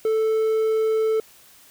triangle tone, 440 Hz, A4, in tune, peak -16 dBFS, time 0.05-1.2 s, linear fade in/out 2 ms, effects white hiss -51 dBFS RMS until 1.7 s

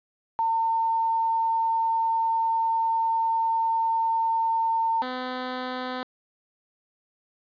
sine / 10% pulse tone pair in turn, 905 / 254 Hz, A5 / B3, +48 / +49 cents, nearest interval octave + minor seventh, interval 2199 cents, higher first, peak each -21 dBFS, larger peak neither, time 0.39-5.02 / 5.02-6.03 s, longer first, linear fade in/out 0 ms, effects resampled to 11025 Hz + 10-bit

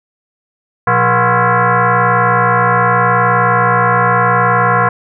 sine tone with frequency modulation, 180.1 Hz, F#3, 46 cents flat, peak -8 dBFS, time 0.87-4.89 s, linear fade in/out 5 ms, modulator 301 Hz, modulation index 4.9, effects none

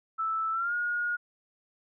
sine tone with pitch glide, 1317 to 1436.2 Hz, E6 to F6, -2 to +48 cents, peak -27 dBFS, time 0.18-1.17 s, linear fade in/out 20 ms, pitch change +150 cents, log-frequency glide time 0.52-0.74 s, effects none

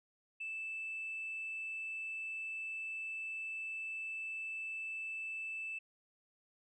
sine tone, 2637 Hz, E7, in tune, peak -38 dBFS, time 0.4-5.79 s, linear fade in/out 10 ms, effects tanh soft clip ceiling -35 dBFS

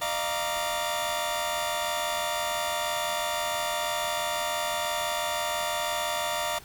sawtooth tone cluster, 606 / 692 / 938 / 1153 / 3502 Hz, D#5 / F5 / A#5 / D6 / A7, -46 / -16 / +11 / -32 / -9 cents, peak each -29 / -29 / -29 / -34 / -33 dBFS, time 0.01-6.59 s, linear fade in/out 10 ms, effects pink hiss -49 dBFS RMS until 6.64 s

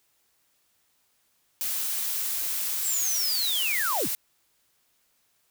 blue noise, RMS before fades -29 dBFS, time 1.61-4.15 s, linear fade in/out 0 ms
sine linear sweep, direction down, 7902 to 30.87 Hz, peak -26 dBFS, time 2.82-4.09 s, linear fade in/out 50 ms
effects white hiss -69 dBFS RMS until 5.5 s

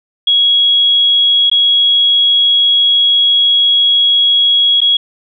sine tone with dropouts, 3322 Hz, G#7, in tune, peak -7 dBFS, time 0.27-4.97 s, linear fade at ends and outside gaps 5 ms, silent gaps 1.499-1.514 / 4.806-4.815 s, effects none

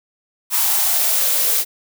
blue noise with high-pass filter sweep, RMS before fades -17 dBFS, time 0.5-1.65 s, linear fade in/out 50 ms, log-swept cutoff 940 to 420 Hz, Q 4.3, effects none

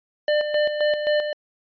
square tone with tremolo, 598 Hz, D5, 31 cents sharp, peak -18 dBFS, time 0.28-1.33 s, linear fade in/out 2 ms, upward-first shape square, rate 3.8 Hz, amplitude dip 55%, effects resampled to 11025 Hz

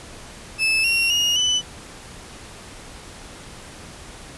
35% pulse tone with pitch steps, 2620 / 2739 / 2864 / 2994 Hz, E7 / F7 / F7 / F#7, -11 / -34 / +43 / +20 cents, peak -15 dBFS, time 0.58-1.62 s, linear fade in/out 50 ms, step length 260 ms, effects pink hiss -40 dBFS RMS until 4.37 s + resampled to 24000 Hz

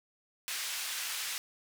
pink band-pass noise, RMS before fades -37 dBFS, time 0.48-1.38 s, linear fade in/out 0 ms, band 2000 to 14000 Hz, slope 12 dB/octave, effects none

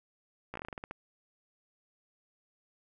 slowing click train, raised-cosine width 0.5 ms, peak -25 dBFS, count 11, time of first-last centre 0.54-0.911 s, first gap 15 ms, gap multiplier 1.19, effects none

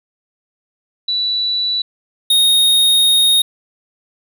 sine / square tone pair in turn, 3951 / 3722 Hz, B7 / A#7, 0 / -3 cents, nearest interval minor second, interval 103 cents, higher first, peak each -15 / -10 dBFS, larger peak second, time 1.08-1.82 / 2.3-3.42 s, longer second, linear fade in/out 5 ms, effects none

